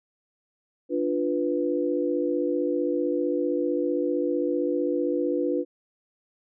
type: chord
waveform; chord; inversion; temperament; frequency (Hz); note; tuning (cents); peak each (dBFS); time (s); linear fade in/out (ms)
sine; B diminished; first; equal; 293.7 / 349.2 / 493.9; D4 / F4 / B4; 0 / 0 / 0; -27; 0.89-5.65; 50
effects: none